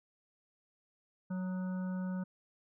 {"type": "harmonic tone with a mistuned harmonic", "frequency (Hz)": 185, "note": "F#3", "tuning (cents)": 0, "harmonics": [1, 3, 5, 7, 8], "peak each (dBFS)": [-34, -49, -53, -56, -54], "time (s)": [1.3, 2.24], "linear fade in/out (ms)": 10, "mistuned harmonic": 7, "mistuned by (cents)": -55, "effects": []}